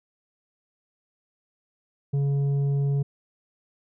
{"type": "tone with tanh clipping", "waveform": "sine", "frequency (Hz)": 140.4, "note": "C#3", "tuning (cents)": 22, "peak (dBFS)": -22, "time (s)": [2.13, 3.03], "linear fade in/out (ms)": 10, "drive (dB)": 6, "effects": []}